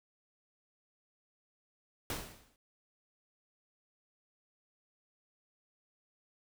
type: noise with exponential decay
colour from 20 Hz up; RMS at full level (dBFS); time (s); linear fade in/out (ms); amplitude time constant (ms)
pink; -35; 2.1-2.56; 1; 100
effects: none